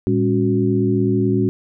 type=tone cluster; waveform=sine; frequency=113.6 / 201.4 / 277.4 / 368.4 Hz; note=A#2 / G3 / C#4 / F#4; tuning=-44 / +47 / +1 / -7 cents; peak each=-20 dBFS; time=0.07-1.49 s; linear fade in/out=0 ms; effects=none

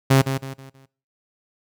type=tone with echo; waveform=sawtooth; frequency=134.4 Hz; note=C3; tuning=47 cents sharp; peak=-8 dBFS; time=0.1-0.22 s; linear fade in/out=10 ms; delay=160 ms; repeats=4; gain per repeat=-9 dB; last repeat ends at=0.86 s; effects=noise-tail reverb RT60 0.4 s tail -21 dB re dry

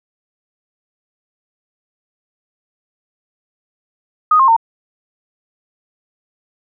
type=tone with pitch steps; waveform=sine; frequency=1244 / 1064.4 / 910.7 Hz; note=D#6 / C6 / A#5; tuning=-1 / +29 / -41 cents; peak=-7 dBFS; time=4.31-4.565 s; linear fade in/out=5 ms; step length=85 ms; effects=none

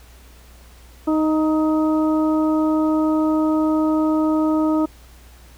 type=harmonic tone with a mistuned harmonic; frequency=311.1 Hz; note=D#4; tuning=in tune; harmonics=1 / 2 / 3 / 4; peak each=-16 / -25 / -29 / -29 dBFS; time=1.07-4.86 s; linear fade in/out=10 ms; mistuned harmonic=4; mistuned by=+21 cents; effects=added 60 Hz sine -44 dBFS peak until 5.57 s + pink hiss -50 dBFS RMS until 5.57 s

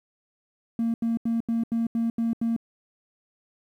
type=tone bursts; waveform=triangle; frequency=230 Hz; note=A#3; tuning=23 cents flat; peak=-19 dBFS; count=8; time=0.79-2.564 s; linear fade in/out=2 ms; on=150 ms; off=82 ms; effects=tanh soft clip ceiling -18 dBFS + 10-bit

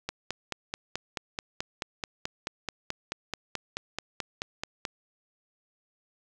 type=click train; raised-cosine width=0.2 ms; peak=-14 dBFS; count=23; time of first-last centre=0.09-4.852 s; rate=4.62 Hz; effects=none

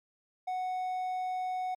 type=tone; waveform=triangle; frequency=739 Hz; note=F#5; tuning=2 cents flat; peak=-29 dBFS; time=0.47-1.75 s; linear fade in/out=10 ms; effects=MP3 96 kbps

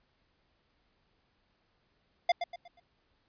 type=tone with echo; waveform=square; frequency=698.5 Hz; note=F5; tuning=in tune; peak=-22 dBFS; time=2.29-2.32 s; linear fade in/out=5 ms; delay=120 ms; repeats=4; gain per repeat=-9 dB; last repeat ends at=2.8 s; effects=pink hiss -73 dBFS RMS until 3.28 s + resampled to 11025 Hz

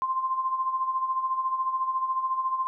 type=tone with tremolo; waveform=sine; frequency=1046.5 Hz; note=C6; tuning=in tune; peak=-22 dBFS; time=0.02-2.67 s; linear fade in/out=0 ms; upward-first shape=sine; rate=14 Hz; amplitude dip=60%; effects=none

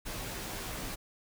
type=noise with comb filter; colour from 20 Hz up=pink; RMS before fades=-39 dBFS; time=0.05-0.96 s; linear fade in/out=20 ms; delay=14 ms; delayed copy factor=-0.65; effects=none

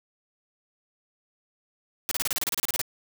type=noise bursts; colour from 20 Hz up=white; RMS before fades=-27 dBFS; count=14; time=2.09-2.815 s; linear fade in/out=0 ms; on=23 ms; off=31 ms; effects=none

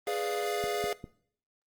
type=chord; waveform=square; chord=G# diminished seventh; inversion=none; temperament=equal; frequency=415.3 / 493.9 / 587.3 / 698.5 Hz; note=G#4 / B4 / D5 / F5; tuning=0 / 0 / 0 / 0 cents; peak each=-33 / -39 / -39 / -35 dBFS; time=0.07-0.93 s; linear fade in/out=2 ms
type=click train; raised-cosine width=3 ms; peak=-27 dBFS; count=3; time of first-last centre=0.64-1.042 s; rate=4.98 Hz
effects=noise-tail reverb RT60 0.6 s tail -20 dB re dry + Opus 24 kbps

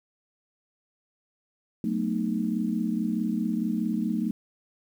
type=chord; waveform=sine; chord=B dominant seventh; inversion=second; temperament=just; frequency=185.21 / 222.2 / 246.9 / 308.7 Hz; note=F#3 / A3 / B3 / D#4; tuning=+2 / +17 / 0 / -14 cents; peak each=-31 / -27 / -33 / -32 dBFS; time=1.84-4.31 s; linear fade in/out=2 ms; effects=9-bit

